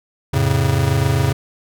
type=chord; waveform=square; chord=F augmented; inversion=none; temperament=just; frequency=87.31 / 109.13 / 136.42 Hz; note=F2 / A2 / C#3; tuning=0 / -14 / -27 cents; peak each=-21 / -20 / -18 dBFS; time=0.33-1.33 s; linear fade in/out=10 ms; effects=none